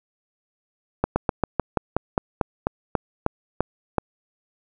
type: slowing click train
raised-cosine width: 1 ms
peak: -5 dBFS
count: 14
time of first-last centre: 1.04-3.983 s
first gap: 120 ms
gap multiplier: 1.1
effects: none